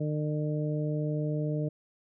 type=harmonic tone; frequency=151.1 Hz; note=D3; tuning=50 cents sharp; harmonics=1 / 2 / 3 / 4; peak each=-29 / -35 / -37 / -38 dBFS; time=0-1.69 s; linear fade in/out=10 ms; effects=none